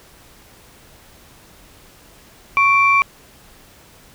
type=tone pair together; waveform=sine; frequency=1108.7 / 2349 Hz; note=C#6 / D7; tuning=0 / 0 cents; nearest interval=octave + minor second; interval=1300 cents; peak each=-13 dBFS; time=2.57-3.02 s; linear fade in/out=0 ms; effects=tanh soft clip ceiling -3 dBFS + pink hiss -47 dBFS RMS until 4.14 s